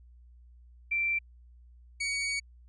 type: tone pair in turn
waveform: sine / sawtooth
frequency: 2349 / 2247 Hz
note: D7 / C#7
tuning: 0 / +23 cents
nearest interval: minor second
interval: 77 cents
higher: first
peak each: -26 dBFS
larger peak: neither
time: 0.91-1.19 / 2-2.4 s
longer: second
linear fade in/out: 10 ms
effects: added 60 Hz sine -52 dBFS peak until 2.68 s + resampled to 22050 Hz